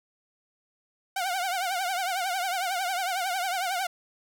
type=tone with vibrato; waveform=sawtooth; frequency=740 Hz; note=F#5; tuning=in tune; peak=-23 dBFS; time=1.16-3.87 s; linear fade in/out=5 ms; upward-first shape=triangle; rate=11 Hz; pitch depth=130 cents each way; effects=none